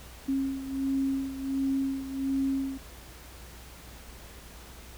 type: beating tone pair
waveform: sine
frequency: 270 / 271.4 Hz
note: C#4 / C#4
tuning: -45 / -36 cents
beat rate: 1.4 Hz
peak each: -28 / -33 dBFS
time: 0.28-2.78 s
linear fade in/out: 10 ms
effects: added 60 Hz sine -48 dBFS peak until 4.97 s + pink hiss -49 dBFS RMS until 4.97 s